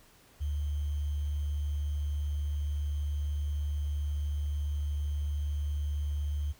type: tone with sample-and-hold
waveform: sine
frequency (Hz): 73.42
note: D2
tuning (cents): 0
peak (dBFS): -29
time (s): 0.4-6.53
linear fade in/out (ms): 20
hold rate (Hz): 3150
effects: pink hiss -60 dBFS RMS until 6.59 s